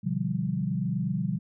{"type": "chord", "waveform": "sine", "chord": "G dominant seventh", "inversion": "first", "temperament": "equal with one note detuned", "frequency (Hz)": [124.83, 146.83, 174.61, 196], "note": ["B2", "D3", "F3", "G3"], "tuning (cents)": [19, 0, 0, 0], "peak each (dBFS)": [-33, -32, -30, -31], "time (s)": [0.03, 1.39], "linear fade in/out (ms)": 20, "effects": []}